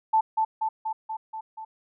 sine tone with echo, 880 Hz, A5, in tune, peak -17 dBFS, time 0.13-0.21 s, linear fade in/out 10 ms, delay 240 ms, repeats 6, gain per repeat -3 dB, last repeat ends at 1.65 s, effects none

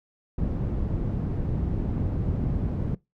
white low-pass noise, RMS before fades -27 dBFS, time 0.38-2.95 s, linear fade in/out 5 ms, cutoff 150 Hz, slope 12 dB/octave, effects noise-tail reverb RT60 0.2 s tail -22 dB re dry

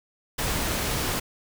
pink noise, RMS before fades -27 dBFS, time 0.38-1.2 s, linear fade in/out 10 ms, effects none

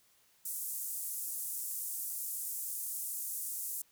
white band-pass noise, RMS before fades -39 dBFS, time 0.45-3.82 s, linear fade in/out 5 ms, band 7800 to 16000 Hz, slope 24 dB/octave, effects white hiss -68 dBFS RMS until 3.91 s

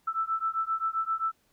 sine beating tone pair, 1318.5 / 1326.1 Hz, E6 / E6, 0 / +10 cents, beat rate 7.6 Hz, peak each -30 dBFS, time 0.07-1.32 s, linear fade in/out 10 ms, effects pink hiss -69 dBFS RMS until 1.52 s

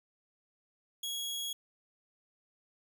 sawtooth tone, 3322 Hz, G#7, in tune, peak -32 dBFS, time 1.03-1.53 s, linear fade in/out 5 ms, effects none

